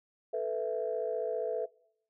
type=chord; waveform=sine; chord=A suspended second; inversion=none; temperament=just; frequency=440 / 495 / 660 Hz; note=A4 / B4 / E5; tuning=0 / +4 / +2 cents; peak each=-34 dBFS; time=0.33-1.66 s; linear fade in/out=10 ms; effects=noise-tail reverb RT60 0.7 s tail -23 dB re dry + tanh soft clip ceiling -21 dBFS